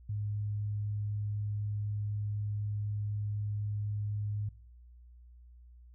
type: tone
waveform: sine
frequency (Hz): 104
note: G#2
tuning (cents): +3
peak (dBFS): -32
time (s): 0.09-4.49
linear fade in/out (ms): 5
effects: noise-tail reverb RT60 0.6 s tail -26 dB re dry + added 60 Hz sine -52 dBFS peak until 5.94 s